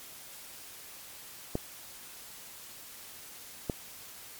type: clicks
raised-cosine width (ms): 2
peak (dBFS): -16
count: 2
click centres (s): 1.554 / 3.698
effects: white hiss -48 dBFS RMS until 4.39 s + MP3 96 kbps